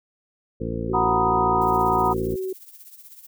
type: harmonic tone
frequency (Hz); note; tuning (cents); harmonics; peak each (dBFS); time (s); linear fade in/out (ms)
56.9; A#1; -41; 1 / 2 / 3 / 4 / 5 / 6 / 8 / 9; -33 / -32 / -33 / -32 / -35 / -34 / -33 / -36; 0.6-2.36; 10
type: tone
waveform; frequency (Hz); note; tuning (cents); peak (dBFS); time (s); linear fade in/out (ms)
sine; 376.1; F#4; +28; -25; 0.89-2.53; 5
type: chord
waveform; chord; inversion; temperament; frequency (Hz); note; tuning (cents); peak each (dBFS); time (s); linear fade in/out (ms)
sine; B major seventh; second; equal; 740 / 932.3 / 987.8 / 1244.5; F#5 / A#5 / B5 / D#6; 0 / 0 / 0 / 0; -24; 0.93-2.14; 20
type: noise with tremolo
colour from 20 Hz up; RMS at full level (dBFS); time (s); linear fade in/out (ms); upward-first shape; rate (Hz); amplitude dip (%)
violet; -42; 1.61-3.27; 10; triangle; 16; 75
effects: none